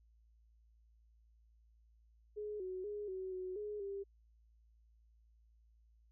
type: tone with pitch steps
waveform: sine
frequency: 419.8 / 371.4 / 414.7 / 376.1 / 370 / 417.9 / 396.5 Hz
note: G#4 / F#4 / G#4 / F#4 / F#4 / G#4 / G4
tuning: +19 / +7 / -3 / +28 / 0 / +11 / +20 cents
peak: -40 dBFS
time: 2.36-4.04 s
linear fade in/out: 20 ms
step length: 240 ms
effects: added 56 Hz sine -65 dBFS peak until 6.11 s